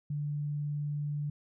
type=tone; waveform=sine; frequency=146.83 Hz; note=D3; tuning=in tune; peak=-31 dBFS; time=0.1-1.3 s; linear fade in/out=5 ms; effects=none